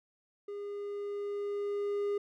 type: tone with level ramp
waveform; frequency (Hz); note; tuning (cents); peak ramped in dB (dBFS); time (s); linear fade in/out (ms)
triangle; 407.3; G#4; -34; -36 to -27; 0.48-2.18; 5
effects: none